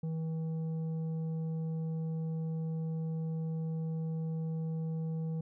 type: tone with tanh clipping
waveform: triangle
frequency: 161 Hz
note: E3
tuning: 41 cents flat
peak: -34 dBFS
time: 0.03-5.41 s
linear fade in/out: 5 ms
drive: 11 dB
effects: none